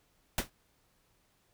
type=noise with exponential decay; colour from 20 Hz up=pink; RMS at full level=-26 dBFS; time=0.38-0.5 s; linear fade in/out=2 ms; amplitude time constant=24 ms; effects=pink hiss -71 dBFS RMS until 1.53 s